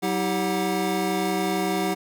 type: tone cluster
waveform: square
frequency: 187.4 / 321.2 / 392.2 / 733 Hz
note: F#3 / E4 / G4 / F#5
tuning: +22 / -45 / +1 / -16 cents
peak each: -29 dBFS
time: 0.02-1.95 s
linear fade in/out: 20 ms
effects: none